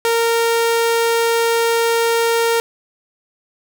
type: tone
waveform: sawtooth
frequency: 462 Hz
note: A#4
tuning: 16 cents flat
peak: -10 dBFS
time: 0.05-2.6 s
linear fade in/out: 0 ms
effects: 7-bit